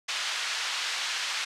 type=band-pass noise; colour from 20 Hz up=white; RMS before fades=-31 dBFS; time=0.08-1.45 s; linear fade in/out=10 ms; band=1200 to 4500 Hz; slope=12 dB/octave; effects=low-pass 8000 Hz 12 dB/octave